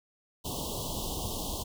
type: band-stop noise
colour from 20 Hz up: pink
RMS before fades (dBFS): -35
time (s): 0.44-1.64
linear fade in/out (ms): 20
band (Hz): 1100 to 2900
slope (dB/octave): 96
effects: none